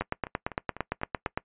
two click trains, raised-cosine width 0.5 ms, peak -23 / -12 dBFS, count 6 / 13, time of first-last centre 0.02-1.264 / 0.01-1.375 s, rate 4.02 / 8.79 Hz, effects noise-tail reverb RT60 0.1 s tail -22 dB re dry + resampled to 8000 Hz

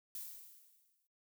violet noise with exponential decay, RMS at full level -43 dBFS, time 0.15-1.07 s, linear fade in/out 1 ms, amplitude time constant 200 ms, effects noise-tail reverb RT60 0.2 s tail -19 dB re dry

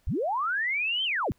sine linear two-way sweep, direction up then down, 30.79 to 3179 to 30.79 Hz, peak -25 dBFS, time 0.07-1.32 s, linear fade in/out 0 ms, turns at 1.04 s, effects pink hiss -68 dBFS RMS until 1.38 s

